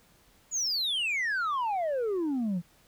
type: exponential sweep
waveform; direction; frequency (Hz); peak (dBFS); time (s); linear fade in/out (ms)
sine; down; 7040 to 164.81; -24; 0.51-2.62; 50
effects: tanh soft clip ceiling -26 dBFS + pink hiss -62 dBFS RMS until 2.87 s